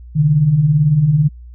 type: beating tone pair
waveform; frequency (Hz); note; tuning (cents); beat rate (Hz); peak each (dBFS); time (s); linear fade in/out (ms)
sine; 133.3 / 151.3; C3 / D#3; +33 / -48; 18; -18 / -10; 0.15-1.29; 20
effects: added 60 Hz sine -33 dBFS peak until 1.54 s